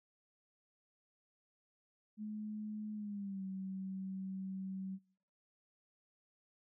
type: tone with pitch glide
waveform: sine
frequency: 212.7 to 190.59 Hz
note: G#3 to G3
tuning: +42 to -48 cents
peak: -40 dBFS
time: 2.17-4.99 s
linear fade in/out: 50 ms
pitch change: -190 cents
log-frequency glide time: 2.94-3.44 s
effects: noise-tail reverb RT60 0.7 s tail -26 dB re dry